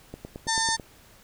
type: click train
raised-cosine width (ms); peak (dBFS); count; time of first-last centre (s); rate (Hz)
2; -23; 7; 0.14-0.798; 9.12
type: harmonic tone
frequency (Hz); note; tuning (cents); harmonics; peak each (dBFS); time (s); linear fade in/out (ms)
899; A5; +37; 1 / 2 / 4 / 5 / 6 / 7 / 8 / 9 / 10; -28 / -29 / -34 / -31 / -33 / -31 / -38 / -39 / -35; 0.47-0.77; 20
effects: pink hiss -54 dBFS RMS until 1.23 s